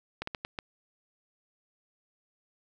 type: slowing click train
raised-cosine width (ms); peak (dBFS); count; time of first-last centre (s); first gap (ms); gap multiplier
0.3; -18; 5; 0.22-0.588; 54; 1.37
effects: none

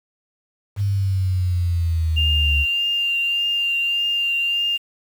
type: linear sweep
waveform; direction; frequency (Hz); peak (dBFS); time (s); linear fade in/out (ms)
sine; down; 101.7 to 71.1; -17; 0.76-2.66; 50
type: tone with vibrato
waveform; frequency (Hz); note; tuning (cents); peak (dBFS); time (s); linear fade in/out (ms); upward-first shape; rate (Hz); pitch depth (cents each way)
sine; 2794; F7; 0; -18; 2.16-4.78; 20; triangle; 1.7; 12
effects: 7-bit

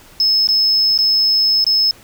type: tone with dropouts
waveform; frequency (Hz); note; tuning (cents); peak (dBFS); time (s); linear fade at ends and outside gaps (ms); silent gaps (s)
triangle; 5200; E8; -24; -9; 0.2-1.91; 1; 0.472-0.488 / 0.977-0.988 / 1.642-1.666
effects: tanh soft clip ceiling -6 dBFS + pink hiss -44 dBFS RMS until 2.03 s

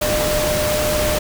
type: tone in noise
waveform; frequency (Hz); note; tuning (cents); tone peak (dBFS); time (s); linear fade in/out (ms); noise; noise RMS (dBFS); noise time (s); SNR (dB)
sine; 604; D5; +48; -19; 0.01-1.19; 10; pink; -21; 0.01-1.19; -1
effects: none

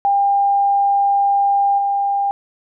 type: tone with level steps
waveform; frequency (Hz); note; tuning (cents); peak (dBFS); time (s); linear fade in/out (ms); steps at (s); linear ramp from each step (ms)
sine; 800; G5; +35; -12 / -15; 0.05-2.31; 0; 1.78; 5
effects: none

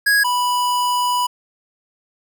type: tone pair in turn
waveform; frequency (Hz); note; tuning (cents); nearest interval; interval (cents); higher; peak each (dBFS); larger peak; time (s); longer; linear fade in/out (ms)
square; 1657 / 985.3; G#6 / B5; -4 / -4; major sixth; 900; first; -13 / -17; first; 0.06-0.24 / 0.24-1.27; second; 10
effects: none

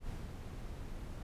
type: noise with ADSR envelope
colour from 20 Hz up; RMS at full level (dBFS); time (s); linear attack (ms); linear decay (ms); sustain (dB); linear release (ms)
brown; -41; 0-1.23; 86; 190; -3; 6
effects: resampled to 32000 Hz

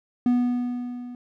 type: tone with level ramp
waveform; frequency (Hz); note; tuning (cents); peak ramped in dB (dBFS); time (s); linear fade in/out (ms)
triangle; 245.2; B3; -12; -14 to -33; 0.26-1.15; 2
effects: none

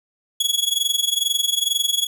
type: tone with amplitude modulation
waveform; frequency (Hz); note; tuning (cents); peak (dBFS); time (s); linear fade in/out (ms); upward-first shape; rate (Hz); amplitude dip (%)
sawtooth; 3356; G#7; +17; -12; 0.4-2.07; 5; sine; 22.2; 85
effects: none

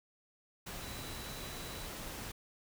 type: tone in noise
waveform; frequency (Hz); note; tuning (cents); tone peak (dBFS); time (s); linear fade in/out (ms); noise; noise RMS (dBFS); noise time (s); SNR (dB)
sine; 3943; B7; -4; -52; 0.81-1.87; 10; pink; -44; 0.66-2.32; -11
effects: none

